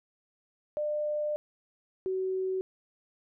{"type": "tone pair in turn", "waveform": "sine", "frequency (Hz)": [599, 376.4], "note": ["D5", "F#4"], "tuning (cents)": [34, 30], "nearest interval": "minor sixth", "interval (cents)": 804, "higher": "first", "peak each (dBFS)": -28, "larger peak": "neither", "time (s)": [[0.77, 1.36], [2.06, 2.61]], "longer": "first", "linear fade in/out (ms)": 0, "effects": []}